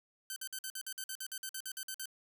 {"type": "tone bursts", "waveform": "5% pulse", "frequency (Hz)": 1539, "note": "G6", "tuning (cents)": -32, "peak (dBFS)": -28, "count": 16, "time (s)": [0.3, 2.057], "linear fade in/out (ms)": 2, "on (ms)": 62, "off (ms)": 51, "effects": []}